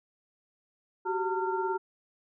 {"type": "tone cluster", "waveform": "sine", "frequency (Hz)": [375.2, 393.4, 907, 1381], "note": ["F#4", "G4", "A#5", "F6"], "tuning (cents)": [24, 6, -48, -20], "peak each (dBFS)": [-31, -37, -31, -37], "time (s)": [1.05, 1.78], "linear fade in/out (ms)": 20, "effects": []}